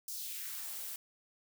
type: noise with high-pass filter sweep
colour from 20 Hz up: blue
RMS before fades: -42 dBFS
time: 0.08-0.96 s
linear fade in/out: 2 ms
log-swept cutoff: 6000 to 250 Hz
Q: 1.7
effects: none